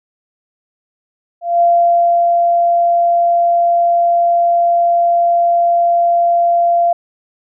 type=tone with ADSR envelope; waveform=sine; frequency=689 Hz; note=F5; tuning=24 cents flat; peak=-7 dBFS; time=1.41-6.93 s; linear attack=200 ms; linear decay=650 ms; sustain=-2 dB; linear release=5 ms; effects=none